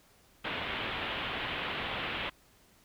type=low-pass noise; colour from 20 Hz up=white; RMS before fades=-36 dBFS; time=0.44-2.3 s; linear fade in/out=10 ms; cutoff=3400 Hz; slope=48 dB/octave; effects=pink hiss -63 dBFS RMS until 2.84 s